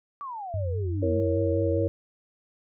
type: exponential sweep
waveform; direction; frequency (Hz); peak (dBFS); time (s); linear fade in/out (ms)
sine; down; 1174.7 to 207.3; -33; 0.21-1.2; 0
type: tone with vibrato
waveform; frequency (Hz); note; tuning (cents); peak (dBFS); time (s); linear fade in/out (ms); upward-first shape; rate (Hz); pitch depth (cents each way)
sine; 92.5; F#2; 0; -26; 0.54-1.88; 0; sine; 4.9; 110
type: chord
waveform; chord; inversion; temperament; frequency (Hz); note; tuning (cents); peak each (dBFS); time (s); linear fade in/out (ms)
sine; A# diminished; second; equal; 329.6 / 466.2 / 554.4; E4 / A#4 / C#5; 0 / 0 / 0; -28; 1.02-1.88; 10
effects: none